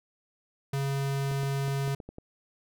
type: tone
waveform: square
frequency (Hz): 138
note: C#3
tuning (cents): -7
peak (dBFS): -28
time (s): 0.73-1.95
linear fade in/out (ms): 5
type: clicks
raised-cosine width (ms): 2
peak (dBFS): -28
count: 7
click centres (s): 1.314 / 1.433 / 1.681 / 1.878 / 2.002 / 2.09 / 2.184
effects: none